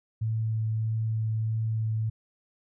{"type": "tone with vibrato", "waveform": "sine", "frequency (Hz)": 110.7, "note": "A2", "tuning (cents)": 11, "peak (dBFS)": -25, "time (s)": [0.21, 2.1], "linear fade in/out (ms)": 10, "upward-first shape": "triangle", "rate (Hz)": 1.6, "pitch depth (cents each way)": 10, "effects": []}